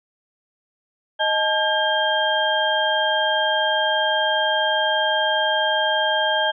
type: tone cluster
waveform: sine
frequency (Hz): 623 / 868 / 1609 / 3196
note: D#5 / A5 / G6 / G7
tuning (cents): +2 / -24 / +45 / +33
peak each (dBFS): -23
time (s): 1.19-6.52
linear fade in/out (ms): 20
effects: none